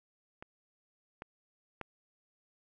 clicks, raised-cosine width 0.5 ms, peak -30 / -27 / -24 dBFS, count 3, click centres 0.425 / 1.221 / 1.813 s, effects none

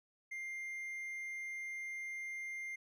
triangle tone, 2100 Hz, C7, 6 cents sharp, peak -39 dBFS, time 0.31-2.76 s, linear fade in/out 10 ms, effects none

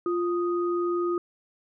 sine tone pair together, 349 / 1243.7 Hz, F4 / D#6, -1 / -1 cents, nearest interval octave + minor seventh, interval 2200 cents, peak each -24 / -32 dBFS, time 0.06-1.18 s, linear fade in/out 2 ms, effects none

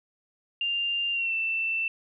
sine tone with pitch glide, 2794 to 2671 Hz, F7 to E7, 0 to +22 cents, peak -25 dBFS, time 0.61-1.88 s, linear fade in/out 2 ms, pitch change -78 cents, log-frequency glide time 1.12-1.34 s, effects none

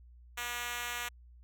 5% pulse tone with high-pass filter, 241.2 Hz, B3, 41 cents flat, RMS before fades -38 dBFS, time 0.37-1.09 s, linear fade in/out 10 ms, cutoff 880 Hz, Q 0.53, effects added 60 Hz sine -53 dBFS peak until 1.43 s

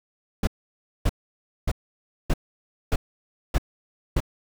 brown noise bursts, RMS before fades -20 dBFS, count 7, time 0.43-4.204 s, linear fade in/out 5 ms, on 42 ms, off 580 ms, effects none

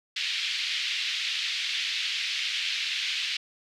white band-pass noise, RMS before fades -30 dBFS, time 0.16-3.37 s, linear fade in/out 5 ms, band 2200 to 4000 Hz, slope 24 dB/octave, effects none

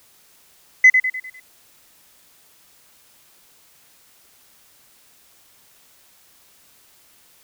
sine tone with echo, 2023 Hz, B6, 41 cents sharp, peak -4 dBFS, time 0.84-0.9 s, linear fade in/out 5 ms, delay 100 ms, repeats 5, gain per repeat -7 dB, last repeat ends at 1.4 s, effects tanh soft clip ceiling -2 dBFS + white hiss -54 dBFS RMS until 7.43 s

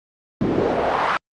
pink noise with band-pass filter sweep, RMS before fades -20 dBFS, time 0.41-1.17 s, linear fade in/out 0 ms, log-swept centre 240 to 1400 Hz, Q 2.1, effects low-pass 5000 Hz 12 dB/octave + Opus 48 kbps

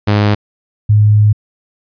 sawtooth / sine tone pair in turn, 103.8 / 105.43 Hz, G#2 / G#2, 0 / +27 cents, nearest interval unison, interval 27 cents, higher second, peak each -5 dBFS, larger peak neither, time 0.07-0.35 / 0.89-1.33 s, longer second, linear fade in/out 10 ms, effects resampled to 11025 Hz

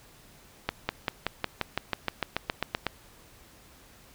accelerating click train, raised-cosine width 0.3 ms, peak -10 dBFS, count 15, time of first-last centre 0.69-2.867 s, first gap 200 ms, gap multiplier 0.96, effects pink hiss -55 dBFS RMS until 4.14 s

